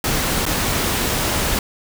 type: noise with dropouts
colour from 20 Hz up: pink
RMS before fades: -20 dBFS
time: 0.04-1.59 s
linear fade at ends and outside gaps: 2 ms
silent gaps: 0.454-0.463 s
effects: none